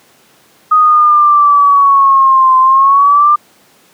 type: linear two-way sweep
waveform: sine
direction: down then up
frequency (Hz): 1250 to 1035 to 1199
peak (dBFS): -4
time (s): 0.71-3.36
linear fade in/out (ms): 10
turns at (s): 2.58
effects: pink hiss -47 dBFS RMS until 3.93 s + high-pass 200 Hz 12 dB/octave